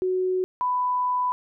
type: tone pair in turn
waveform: sine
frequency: 370 / 995.2 Hz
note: F#4 / B5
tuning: 0 / +13 cents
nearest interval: octave + perfect fourth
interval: 1713 cents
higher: second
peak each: -21 dBFS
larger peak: neither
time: 0.02-0.44 / 0.61-1.32 s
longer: second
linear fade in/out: 0 ms
effects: none